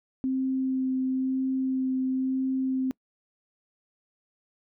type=tone with vibrato; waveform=sine; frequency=261.6 Hz; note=C4; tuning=in tune; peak=-24 dBFS; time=0.24-2.91 s; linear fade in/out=0 ms; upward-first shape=sine; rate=1 Hz; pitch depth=10 cents each way; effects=noise-tail reverb RT60 0.1 s tail -25 dB re dry